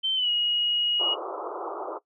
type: tone with pitch glide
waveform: sine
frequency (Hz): 3100 to 2892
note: G7 to F#7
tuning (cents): -20 to -40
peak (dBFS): -22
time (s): 0.03-1.15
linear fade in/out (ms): 20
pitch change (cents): -120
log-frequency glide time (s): 0.15-0.29
type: band-pass noise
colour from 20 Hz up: pink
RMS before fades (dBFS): -34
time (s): 0.99-1.99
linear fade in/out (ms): 20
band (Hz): 330 to 1300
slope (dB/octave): 96
effects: noise-tail reverb RT60 0.1 s tail -19 dB re dry